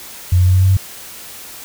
sine tone with pitch steps, 89.6 / 90.8 / 92.01 / 93.24 / 94.49 / 95.75 Hz, F2 / F#2 / F#2 / F#2 / F#2 / G2, +45 / -32 / -9 / +14 / +37 / -40 cents, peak -8 dBFS, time 0.32-0.77 s, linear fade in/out 5 ms, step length 75 ms, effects white hiss -34 dBFS RMS until 1.64 s

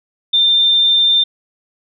sine tone, 3592 Hz, A7, 35 cents sharp, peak -9 dBFS, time 0.33-1.24 s, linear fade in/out 10 ms, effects none

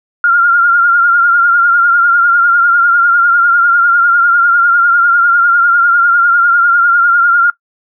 sine tone with vibrato, 1396.9 Hz, F6, in tune, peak -5 dBFS, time 0.24-7.5 s, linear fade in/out 2 ms, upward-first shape triangle, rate 10 Hz, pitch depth 59 cents each way, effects noise-tail reverb RT60 0.1 s tail -19 dB re dry

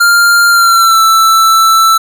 square tone with pitch glide, 1396.9 to 1326.1 Hz, F6 to E6, 0 to +10 cents, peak -5 dBFS, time 0-1.98 s, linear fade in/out 10 ms, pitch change -90 cents, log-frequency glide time 0.49-1.01 s, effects none

